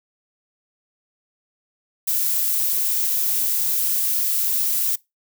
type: noise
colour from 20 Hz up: violet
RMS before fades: -21 dBFS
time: 2.07-4.96 s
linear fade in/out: 10 ms
effects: noise-tail reverb RT60 0.2 s tail -22 dB re dry